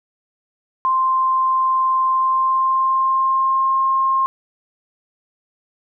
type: tone with pitch glide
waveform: sine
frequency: 1046.5 to 1065.4 Hz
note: C6 to C6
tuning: 0 to +31 cents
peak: -14 dBFS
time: 0.85-4.26 s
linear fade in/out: 0 ms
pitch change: +31 cents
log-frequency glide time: 2.08-3.78 s
effects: none